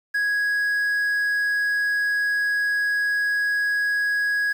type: tone with quantisation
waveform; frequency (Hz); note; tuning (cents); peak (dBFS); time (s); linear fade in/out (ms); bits
triangle; 1661.2; G#6; 0; -18; 0.14-4.53; 10; 8
effects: none